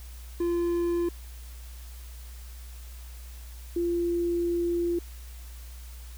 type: tone pair in turn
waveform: triangle / sine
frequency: 344.8 / 344.8 Hz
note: F4 / F4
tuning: -22 / -22 cents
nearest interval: unison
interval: 0 cents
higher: neither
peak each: -22 / -24 dBFS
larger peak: first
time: 0.4-1.09 / 3.76-4.99 s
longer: second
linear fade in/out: 5 ms
effects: added 60 Hz sine -40 dBFS peak until 6.17 s + white hiss -52 dBFS RMS until 6.17 s